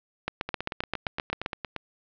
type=two click trains; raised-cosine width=0.3 ms; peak=-15 / -11 dBFS; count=12 / 10; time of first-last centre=0.49-1.763 / 0.28-1.461 s; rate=8.64 / 7.62 Hz; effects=low-pass 4000 Hz 12 dB/octave